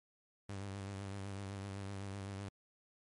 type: tone with vibrato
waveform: sawtooth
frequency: 98.6 Hz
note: G2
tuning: 11 cents sharp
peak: -38 dBFS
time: 0.49-2.49 s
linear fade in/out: 5 ms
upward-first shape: triangle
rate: 7.9 Hz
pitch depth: 50 cents each way
effects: MP3 48 kbps